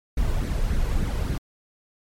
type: noise with flanger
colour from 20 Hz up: brown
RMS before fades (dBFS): -23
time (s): 0.17-1.38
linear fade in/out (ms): 5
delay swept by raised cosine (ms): 0.47 to 2.07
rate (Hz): 3.5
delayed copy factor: +0.5
effects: MP3 64 kbps